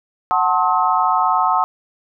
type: chord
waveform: sine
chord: F# diminished seventh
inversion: none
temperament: just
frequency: 740 / 888 / 1065.6 / 1278.7 Hz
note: F#5 / A5 / C6 / Eb6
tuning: 0 / +16 / +31 / +47 cents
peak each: -19 dBFS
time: 0.31-1.64 s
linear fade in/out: 0 ms
effects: none